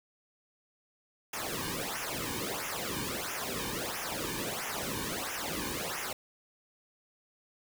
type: noise with flanger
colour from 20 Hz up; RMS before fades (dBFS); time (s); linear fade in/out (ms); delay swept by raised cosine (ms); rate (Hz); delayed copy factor
pink; -36; 1.33-6.13; 5; 0.23 to 1.53; 1.5; -0.9
effects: none